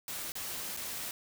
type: noise with dropouts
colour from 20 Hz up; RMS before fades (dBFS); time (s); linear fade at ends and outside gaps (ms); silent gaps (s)
white; -39; 0.08-1.11; 1; 0.32-0.354 / 0.766-0.772
effects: none